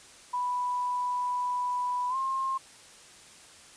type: tone with pitch glide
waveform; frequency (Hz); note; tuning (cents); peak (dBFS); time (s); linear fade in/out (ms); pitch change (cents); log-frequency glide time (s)
sine; 987.8 to 1064.8; B5 to C6; 0 to +30; -27; 0.33-2.58; 10; +130; 2.09-2.16
effects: white hiss -52 dBFS RMS until 3.76 s + resampled to 22050 Hz

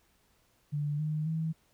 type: tone with pitch steps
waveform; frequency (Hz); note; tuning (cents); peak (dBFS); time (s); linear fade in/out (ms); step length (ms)
sine; 146.83 / 153.51 / 160.49; D3 / D#3 / E3; 0 / -23 / -46; -29; 0.72-1.53; 20; 270
effects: pink hiss -69 dBFS RMS until 1.73 s

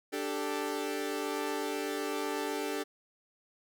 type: chord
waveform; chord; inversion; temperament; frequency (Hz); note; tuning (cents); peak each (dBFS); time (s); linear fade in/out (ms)
sawtooth; D suspended fourth; none; equal; 293.7 / 392 / 440; D4 / G4 / A4; 0 / 0 / 0; -33; 0.12-2.84; 20
effects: none

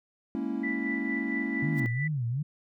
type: chord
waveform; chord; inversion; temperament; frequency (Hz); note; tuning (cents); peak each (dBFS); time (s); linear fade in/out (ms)
triangle; A# half-diminished seventh; third; equal; 207.7 / 233.1 / 277.2 / 329.6; G#3 / A#3 / C#4 / E4; 0 / 0 / 0 / 0; -35 / -32 / -31 / -34; 0.35-1.86; 0
type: tone with tremolo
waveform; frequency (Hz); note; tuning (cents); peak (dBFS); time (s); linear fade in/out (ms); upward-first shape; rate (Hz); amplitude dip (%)
sine; 1978; B6; +2; -30; 0.63-2.08; 10; sine; 4.4; 55
type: tone with vibrato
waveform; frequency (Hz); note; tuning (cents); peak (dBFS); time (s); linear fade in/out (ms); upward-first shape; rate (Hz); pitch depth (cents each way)
sine; 134.7; C#3; -49; -27; 1.62-2.43; 10; sine; 2.7; 260
type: noise with exponential growth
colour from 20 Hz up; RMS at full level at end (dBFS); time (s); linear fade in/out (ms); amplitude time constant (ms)
white; -45; 1.71-1.8; 5; 18
effects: none

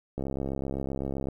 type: click train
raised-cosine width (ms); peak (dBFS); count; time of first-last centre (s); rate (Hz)
2; -19; 76; 0.18-1.286; 67.8
effects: 10-bit

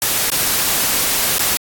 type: noise with dropouts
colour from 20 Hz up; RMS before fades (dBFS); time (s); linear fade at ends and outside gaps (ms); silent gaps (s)
white; -17; 0.02-1.57; 0; 0.301-0.318 / 1.383-1.393
effects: AAC 64 kbps

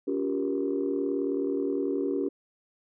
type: chord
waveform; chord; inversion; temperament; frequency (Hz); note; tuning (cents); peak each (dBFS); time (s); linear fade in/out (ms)
sine; G half-diminished seventh; second; just; 282.2 / 352.8 / 392 / 470.4; Db4 / F4 / G4 / Bb4; +31 / +18 / 0 / +16; -29 / -34 / -29 / -34; 0.07-2.29; 10
effects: tanh soft clip ceiling -17 dBFS

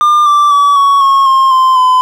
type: tone with pitch steps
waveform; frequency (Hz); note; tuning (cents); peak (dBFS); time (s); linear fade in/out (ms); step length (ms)
triangle; 1200 / 1171.9 / 1144.5 / 1117.7 / 1091.5 / 1066 / 1041 / 1016.7; D6 / D6 / D6 / C#6 / C#6 / C6 / C6 / B5; +37 / -4 / -45 / +14 / -27 / +32 / -9 / +50; -3; 0.01-2.01; 0; 250
effects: none

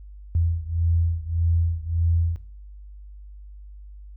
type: beating tone pair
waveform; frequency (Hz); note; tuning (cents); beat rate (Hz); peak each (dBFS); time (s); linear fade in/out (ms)
sine; 83.3 / 85; E2 / F2; +19 / -46; 1.7; -22 / -24; 0.35-2.36; 0
effects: noise-tail reverb RT60 0.5 s tail -18 dB re dry + added 50 Hz sine -39 dBFS peak until 4.16 s

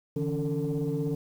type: tone cluster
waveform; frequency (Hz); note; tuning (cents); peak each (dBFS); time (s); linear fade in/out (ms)
sine; 144.6 / 161.1 / 280.9 / 447.8; D3 / E3 / C#4 / A4; -27 / -39 / +23 / +30; -31; 0.16-1.15; 5
effects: tanh soft clip ceiling -21 dBFS + 9-bit

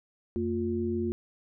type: tone cluster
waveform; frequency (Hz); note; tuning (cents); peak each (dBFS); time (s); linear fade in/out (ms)
sine; 88.9 / 227.2 / 353.5; F2 / A#3 / F4; +31 / -44 / +21; -35 / -31 / -30; 0.36-1.12; 0
effects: none

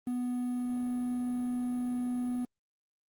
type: tone with quantisation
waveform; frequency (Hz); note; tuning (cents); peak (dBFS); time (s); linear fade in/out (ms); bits
triangle; 246.9; B3; 0; -28; 0.07-2.45; 2; 9
effects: Opus 24 kbps

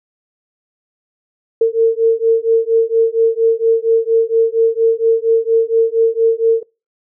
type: beating tone pair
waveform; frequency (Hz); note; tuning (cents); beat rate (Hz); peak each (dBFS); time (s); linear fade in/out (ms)
sine; 452 / 456.3; A4 / A#4; +47 / -37; 4.3; -13; 1.61-6.63; 5
effects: noise-tail reverb RT60 0.3 s tail -25 dB re dry

